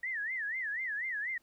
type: tone with vibrato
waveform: sine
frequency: 1864.7 Hz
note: A#6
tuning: in tune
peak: -33 dBFS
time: 0.03-1.38 s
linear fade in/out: 5 ms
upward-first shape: sine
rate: 4.1 Hz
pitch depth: 210 cents each way
effects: pink hiss -71 dBFS RMS until 1.42 s